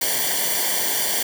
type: noise with comb filter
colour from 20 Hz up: white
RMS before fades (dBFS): -22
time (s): 0.01-1.23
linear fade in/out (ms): 5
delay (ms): 0.77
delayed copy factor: -0.8
effects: none